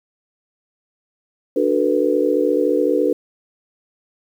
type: chord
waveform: sine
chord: B minor seventh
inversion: first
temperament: just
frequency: 296.3 / 370.4 / 444.5 / 493.9 Hz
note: D4 / F#4 / A4 / B4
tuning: +15 / +2 / +18 / 0 cents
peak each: -20 / -21 / -20 / -19 dBFS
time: 1.56-3.13 s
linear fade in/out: 5 ms
effects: 8-bit